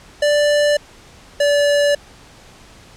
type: tone pair in turn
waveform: square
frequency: 587.3 / 577.9 Hz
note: D5 / D5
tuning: 0 / -28 cents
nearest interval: unison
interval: 28 cents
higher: first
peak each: -13 dBFS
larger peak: neither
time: 0.22-0.77 / 1.4-1.95 s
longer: neither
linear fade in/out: 5 ms
effects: pink hiss -44 dBFS RMS until 2.96 s + low-pass 8000 Hz 12 dB/octave